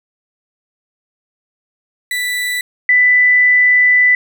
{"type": "tone pair in turn", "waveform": ["35% pulse", "sine"], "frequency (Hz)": [1975.5, 1989.2], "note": ["B6", "B6"], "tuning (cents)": [0, 12], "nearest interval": "unison", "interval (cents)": 12, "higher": "second", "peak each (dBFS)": [-15, -7], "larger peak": "second", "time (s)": [[2.11, 2.61], [2.89, 4.15]], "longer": "second", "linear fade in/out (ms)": 2, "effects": []}